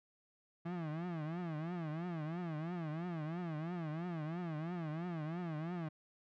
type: tone with vibrato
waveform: 35% pulse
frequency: 164.81 Hz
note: E3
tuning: in tune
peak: -37 dBFS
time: 0.65-5.89 s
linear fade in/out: 10 ms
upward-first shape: triangle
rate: 3 Hz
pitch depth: 180 cents each way
effects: low-pass 2000 Hz 12 dB/octave